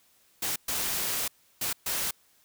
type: noise bursts at uneven times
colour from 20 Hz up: white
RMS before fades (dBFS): -30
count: 4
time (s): 0.42-0.56 / 0.68-1.28 / 1.61-1.73 / 1.86-2.11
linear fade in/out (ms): 5
effects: white hiss -64 dBFS RMS until 2.44 s